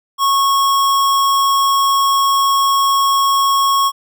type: tone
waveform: square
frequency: 1099 Hz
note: C#6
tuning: 15 cents flat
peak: -12 dBFS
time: 0.18-3.92 s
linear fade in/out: 50 ms
effects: none